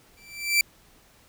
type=tone with exponential growth; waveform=sawtooth; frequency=2338 Hz; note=D7; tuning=8 cents flat; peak=-12 dBFS; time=0.17-0.61 s; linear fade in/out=2 ms; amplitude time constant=95 ms; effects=pink hiss -57 dBFS RMS until 1.28 s

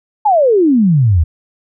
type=exponential sweep; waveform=sine; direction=down; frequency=880 to 74.4 Hz; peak=-7 dBFS; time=0.25-1.24 s; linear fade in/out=10 ms; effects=none

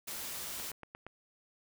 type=noise; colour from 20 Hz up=white; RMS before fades=-41 dBFS; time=0.07-0.72 s; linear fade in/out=10 ms
type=click train; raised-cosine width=0.5 ms; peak=-30 dBFS; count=5; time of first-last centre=0.6-1.066 s; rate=8.58 Hz
effects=none

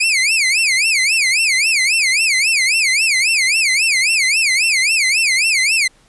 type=tone with vibrato; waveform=sawtooth; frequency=2349 Hz; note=D7; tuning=in tune; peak=-9 dBFS; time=0-5.88 s; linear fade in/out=10 ms; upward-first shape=sine; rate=3.7 Hz; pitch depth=250 cents each way; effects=pink hiss -53 dBFS RMS until 6.08 s + resampled to 24000 Hz

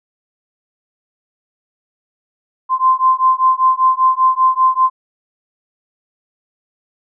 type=beating tone pair; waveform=sine; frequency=1037 / 1042.1 Hz; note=C6 / C6; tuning=-16 / -7 cents; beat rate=5.1 Hz; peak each=-13 dBFS; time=2.69-4.9 s; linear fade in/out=50 ms; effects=none

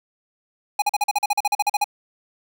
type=tone bursts; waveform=square; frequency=826 Hz; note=G#5; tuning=10 cents flat; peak=-17 dBFS; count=15; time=0.79-1.843 s; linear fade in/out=5 ms; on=31 ms; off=42 ms; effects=none

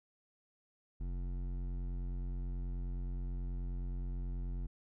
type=tone with hard clipping; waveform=sine; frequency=44.71 Hz; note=F1; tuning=41 cents sharp; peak=-38 dBFS; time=1-4.67 s; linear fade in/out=10 ms; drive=12 dB; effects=none

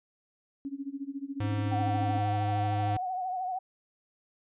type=tone with tremolo; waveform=sine; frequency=277.2 Hz; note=C#4; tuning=in tune; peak=-31 dBFS; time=0.65-2.18 s; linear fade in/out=0 ms; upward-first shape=sine; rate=14 Hz; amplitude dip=90%
type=tone with pitch glide; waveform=square; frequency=104.5 to 103.42 Hz; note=G#2 to G#2; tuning=+11 to -7 cents; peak=-29 dBFS; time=1.4-2.97 s; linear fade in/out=5 ms; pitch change=-18 cents; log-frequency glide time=1.6-2.37 s
type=tone with vibrato; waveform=sine; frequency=740 Hz; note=F#5; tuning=in tune; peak=-30 dBFS; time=1.71-3.59 s; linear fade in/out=10 ms; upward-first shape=triangle; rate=13 Hz; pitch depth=62 cents each way
effects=resampled to 8000 Hz

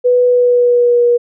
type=tone with pitch glide; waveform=sine; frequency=493.9 to 479.8 Hz; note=B4 to A#4; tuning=0 to +50 cents; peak=-7 dBFS; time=0.04-1.18 s; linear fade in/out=20 ms; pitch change=-50 cents; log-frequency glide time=0.25-1.04 s; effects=none

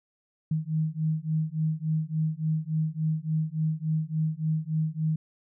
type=beating tone pair; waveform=sine; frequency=155.56 / 159.06 Hz; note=D#3 / D#3; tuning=0 / +38 cents; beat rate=3.5 Hz; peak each=-28 dBFS; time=0.51-5.16 s; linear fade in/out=5 ms; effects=none

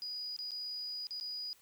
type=tone with dropouts; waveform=sine; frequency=4919 Hz; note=D#8; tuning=21 cents flat; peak=-38 dBFS; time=0.02-1.53 s; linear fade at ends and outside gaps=0 ms; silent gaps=0.364-0.389 / 0.508-0.517 / 1.069-1.108 / 1.199-1.21 s; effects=white hiss -65 dBFS RMS until 1.61 s

